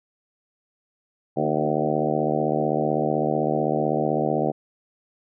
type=harmonic tone with a mistuned harmonic; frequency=75.8 Hz; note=D#2; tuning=45 cents flat; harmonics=2 / 3 / 4 / 5 / 6 / 7 / 8 / 9 / 10; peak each=-29 / -29 / -29 / -29 / -29 / -29 / -29 / -29 / -29 dBFS; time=1.36-4.52 s; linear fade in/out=20 ms; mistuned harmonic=4; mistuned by=+29 cents; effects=none

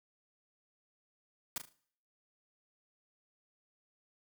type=noise with echo; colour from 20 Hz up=white; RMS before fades=-36 dBFS; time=1.56-1.58 s; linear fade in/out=2 ms; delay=37 ms; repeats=4; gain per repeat=-9 dB; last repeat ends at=1.728 s; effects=noise-tail reverb RT60 0.6 s tail -21 dB re dry

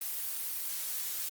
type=noise; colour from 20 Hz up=blue; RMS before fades=-36 dBFS; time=0.01-1.29 s; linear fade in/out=5 ms; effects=Opus 32 kbps

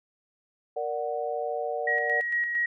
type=chord; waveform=sine; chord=Bb augmented; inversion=none; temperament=equal; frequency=466.2 / 587.3 / 740 Hz; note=Bb4 / D5 / F#5; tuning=0 / 0 / 0 cents; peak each=-32 dBFS; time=0.76-2.21 s; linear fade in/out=10 ms
type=tone with tremolo; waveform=sine; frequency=1900 Hz; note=A#6; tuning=33 cents sharp; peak=-23 dBFS; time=1.87-2.66 s; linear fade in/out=5 ms; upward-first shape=square; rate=4.4 Hz; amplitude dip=40%
effects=none

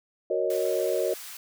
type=chord; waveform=sine; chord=D# minor seventh; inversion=first; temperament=equal; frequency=370 / 466.2 / 554.4 / 622.3 Hz; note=F#4 / A#4 / C#5 / D#5; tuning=0 / 0 / 0 / 0 cents; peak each=-29 dBFS; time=0.3-1.14 s; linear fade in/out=5 ms
type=high-pass noise; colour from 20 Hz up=white; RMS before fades=-41 dBFS; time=0.5-1.37 s; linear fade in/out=2 ms; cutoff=950 Hz; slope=12 dB/octave
effects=none

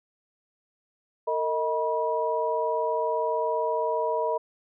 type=tone cluster; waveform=sine; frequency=455.6 / 628 / 969 Hz; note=A#4 / D#5 / B5; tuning=-40 / +16 / -33 cents; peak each=-28 dBFS; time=1.27-4.38 s; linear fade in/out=10 ms; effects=none

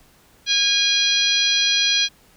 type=harmonic tone with a mistuned harmonic; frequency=818 Hz; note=G#5; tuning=26 cents flat; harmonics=2 / 3 / 4 / 5 / 6 / 7; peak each=-28 / -24 / -19 / -21 / -28 / -27 dBFS; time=0.46-2.09 s; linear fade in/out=50 ms; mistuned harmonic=7; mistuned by=+33 cents; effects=pink hiss -54 dBFS RMS until 2.36 s

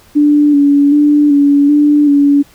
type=tone with vibrato; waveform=sine; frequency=289.4 Hz; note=D4; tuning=25 cents flat; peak=-5 dBFS; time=0.15-2.43 s; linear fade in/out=20 ms; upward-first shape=square; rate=1.3 Hz; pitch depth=28 cents each way; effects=pink hiss -45 dBFS RMS until 2.54 s

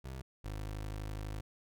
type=tone pair in turn; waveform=25% pulse; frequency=65.41 / 52.07 Hz; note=C2 / G#1; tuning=0 / +5 cents; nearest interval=major third; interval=395 cents; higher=first; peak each=-38 / -35 dBFS; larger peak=second; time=0.04-0.22 / 0.44-1.41 s; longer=second; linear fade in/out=10 ms; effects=none

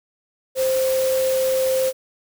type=tone in noise; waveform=sine; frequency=523.3 Hz; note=C5; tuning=in tune; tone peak=-17 dBFS; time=0.55-1.93 s; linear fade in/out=50 ms; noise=white; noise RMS=-30 dBFS; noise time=0.55-1.93 s; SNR=+10 dB; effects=none

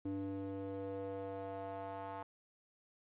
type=tone with band-pass filter sweep; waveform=square; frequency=97.5 Hz; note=G2; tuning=9 cents flat; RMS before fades=-43 dBFS; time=0.05-2.23 s; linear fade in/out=5 ms; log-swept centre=310 to 880 Hz; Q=2.8; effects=resampled to 8000 Hz + 12-bit

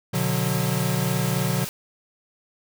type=chord; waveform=square; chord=B minor; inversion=none; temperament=equal with one note detuned; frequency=123.47 / 146.83 / 182.45 Hz; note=B2 / D3 / F#3; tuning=0 / 0 / -24 cents; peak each=-27 dBFS; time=0.13-1.65 s; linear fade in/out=10 ms
type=noise; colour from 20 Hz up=white; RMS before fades=-33 dBFS; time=0.15-1.69 s; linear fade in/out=0 ms
effects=none

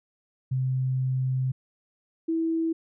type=tone pair in turn; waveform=sine; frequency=130 / 326.7 Hz; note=C3 / E4; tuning=-11 / -15 cents; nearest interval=octave + major third; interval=1596 cents; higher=second; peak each=-23 dBFS; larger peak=neither; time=0.51-1.52 / 2.28-2.73 s; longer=first; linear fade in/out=10 ms; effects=none

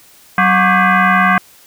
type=tone with frequency modulation; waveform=sine; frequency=189 Hz; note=F#3; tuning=37 cents sharp; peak=-8 dBFS; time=0.38-1.38 s; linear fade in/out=2 ms; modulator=457 Hz; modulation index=3.9; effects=white hiss -45 dBFS RMS until 1.66 s

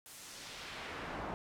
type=noise with band-pass filter sweep; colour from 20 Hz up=brown; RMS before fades=-45 dBFS; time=0.06-1.34 s; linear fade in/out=0 ms; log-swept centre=12000 to 830 Hz; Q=0.89; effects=none

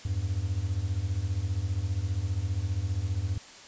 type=beating tone pair; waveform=triangle; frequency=84.9 / 99.9 Hz; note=F2 / G2; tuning=-48 / +33 cents; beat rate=15 Hz; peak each=-29 / -27 dBFS; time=0.05-3.38 s; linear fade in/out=5 ms; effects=white hiss -48 dBFS RMS until 3.67 s + resampled to 16000 Hz

